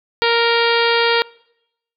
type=harmonic tone; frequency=466.2 Hz; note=A#4; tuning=in tune; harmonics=1 / 2 / 3 / 4 / 5 / 6 / 7 / 8 / 9 / 10; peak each=-17 / -20 / -22 / -23 / -24 / -25 / -25 / -26 / -27 / -27 dBFS; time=0.22-1.22 s; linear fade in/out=0 ms; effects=noise-tail reverb RT60 0.8 s tail -24 dB re dry